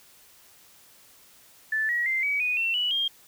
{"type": "tone with pitch steps", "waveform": "sine", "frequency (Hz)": [1753, 1911.7, 2085, 2273, 2479, 2703, 2948, 3215], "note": ["A6", "A#6", "C7", "C#7", "D#7", "E7", "F#7", "G7"], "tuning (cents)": [-7, 43, -7, 43, -7, 43, -7, 43], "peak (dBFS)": -23, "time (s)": [1.72, 3.08], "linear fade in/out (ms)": 5, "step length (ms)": 170, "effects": ["white hiss -55 dBFS RMS until 3.27 s"]}